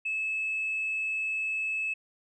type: tone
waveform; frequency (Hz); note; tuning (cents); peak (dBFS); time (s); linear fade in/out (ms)
sine; 2600; E7; -24; -27; 0.05-1.94; 10
effects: tanh soft clip ceiling -24 dBFS